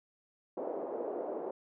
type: band-pass noise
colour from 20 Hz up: white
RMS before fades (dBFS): -38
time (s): 0.57-1.51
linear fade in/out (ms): 5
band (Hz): 340 to 600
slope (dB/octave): 24
effects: none